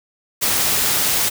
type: noise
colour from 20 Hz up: white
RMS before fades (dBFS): -18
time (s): 0.41-1.3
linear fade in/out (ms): 20
effects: none